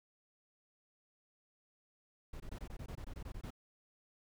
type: noise bursts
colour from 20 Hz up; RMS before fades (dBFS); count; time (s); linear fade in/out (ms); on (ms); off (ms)
brown; -45; 13; 2.33-3.505; 5; 71; 21
effects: none